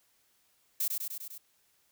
violet noise with echo, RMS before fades -30 dBFS, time 0.8-0.88 s, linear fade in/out 5 ms, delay 100 ms, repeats 5, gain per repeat -3 dB, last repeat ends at 1.38 s, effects white hiss -70 dBFS RMS until 1.91 s

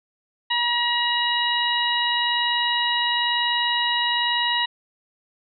harmonic tone with a mistuned harmonic, 961 Hz, B5, 48 cents flat, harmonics 1 / 2 / 3 / 4, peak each -25 / -25 / -25 / -25 dBFS, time 0.5-4.66 s, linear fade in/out 10 ms, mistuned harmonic 2, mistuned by -18 cents, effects none

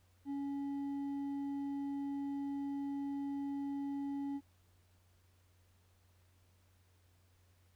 sine tone with hard clipping, 280 Hz, C#4, 18 cents sharp, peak -38 dBFS, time 0.25-4.41 s, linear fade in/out 50 ms, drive 4 dB, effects added 90 Hz sine -67 dBFS peak until 7.75 s + pink hiss -74 dBFS RMS until 7.75 s

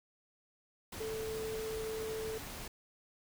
sine tone in noise, 440 Hz, A4, in tune, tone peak -37 dBFS, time 1-2.38 s, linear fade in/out 5 ms, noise pink, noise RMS -45 dBFS, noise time 0.92-2.68 s, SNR +5 dB, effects none

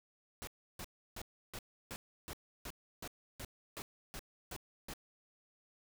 pink noise bursts, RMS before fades -45 dBFS, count 13, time 0.42-4.936 s, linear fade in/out 0 ms, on 52 ms, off 320 ms, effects none

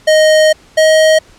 square tone pair in turn, 622.3 / 629.9 Hz, D#5 / D#5, 0 / +21 cents, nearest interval unison, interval 21 cents, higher second, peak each -6 dBFS, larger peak neither, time 0.07-0.53 / 0.77-1.19 s, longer first, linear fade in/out 10 ms, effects pink hiss -44 dBFS RMS until 1.38 s + low-pass 8000 Hz 12 dB/octave

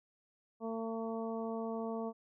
harmonic tone, 225.7 Hz, A3, 44 cents sharp, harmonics 1 / 2 / 3 / 4 / 5, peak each -39 / -40 / -43 / -48 / -49 dBFS, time 0.6-2.13 s, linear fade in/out 50 ms, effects none

